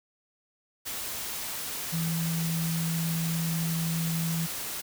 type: tone in noise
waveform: sine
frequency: 164.81 Hz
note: E3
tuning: in tune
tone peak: -27 dBFS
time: 1.92-4.47 s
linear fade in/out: 20 ms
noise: white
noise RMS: -35 dBFS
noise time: 0.85-4.82 s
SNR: +5 dB
effects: none